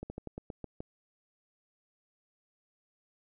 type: slowing click train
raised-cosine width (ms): 2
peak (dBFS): -26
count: 8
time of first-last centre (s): 0.03-0.805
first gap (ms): 70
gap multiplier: 1.15
effects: none